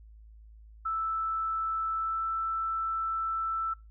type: tone with pitch glide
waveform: sine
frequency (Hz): 1318.5 to 1326.1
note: E6 to E6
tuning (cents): 0 to +10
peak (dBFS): -28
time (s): 0.85-3.74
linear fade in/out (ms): 10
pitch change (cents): +10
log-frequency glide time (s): 1.96-2.26
effects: noise-tail reverb RT60 0.2 s tail -21 dB re dry + added 54 Hz sine -49 dBFS peak until 3.9 s